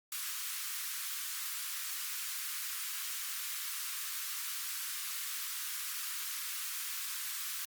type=high-pass noise; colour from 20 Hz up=white; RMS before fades=-39 dBFS; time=0.12-7.65 s; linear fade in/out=2 ms; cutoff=1100 Hz; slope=48 dB/octave; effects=Opus 48 kbps